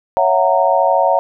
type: chord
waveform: sine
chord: F# dominant seventh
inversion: second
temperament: just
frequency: 555 / 666 / 740 / 925 Hz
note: C#5 / E5 / F#5 / A#5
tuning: +2 / +18 / 0 / -14 cents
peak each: -16 dBFS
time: 0.17-1.19 s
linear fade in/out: 0 ms
effects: none